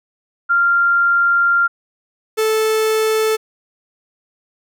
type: tone pair in turn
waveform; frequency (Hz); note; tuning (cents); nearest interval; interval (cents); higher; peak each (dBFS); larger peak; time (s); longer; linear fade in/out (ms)
sine / 45% pulse; 1390 / 437.8; F6 / A4; -9 / -9; octave + minor sixth; 2000; first; -11 / -14; first; 0.49-1.68 / 2.37-3.37; first; 20
effects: none